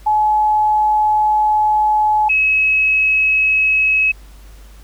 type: tone pair in turn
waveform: sine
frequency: 852 / 2567 Hz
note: G#5 / E7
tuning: +44 / -47 cents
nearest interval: octave + perfect fifth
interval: 1909 cents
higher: second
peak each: -11 dBFS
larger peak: neither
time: 0.06-2.29 / 2.29-4.12 s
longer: first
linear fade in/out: 10 ms
effects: added 50 Hz sine -37 dBFS peak until 4.83 s + pink hiss -48 dBFS RMS until 4.83 s